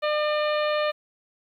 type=harmonic tone with a mistuned harmonic; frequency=602 Hz; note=D5; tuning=43 cents sharp; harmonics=1 / 2 / 3 / 4 / 5 / 6 / 7; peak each=-23 / -29 / -33 / -35 / -37 / -39 / -40 dBFS; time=0.02-0.92 s; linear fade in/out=20 ms; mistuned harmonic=5; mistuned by=-34 cents; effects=10-bit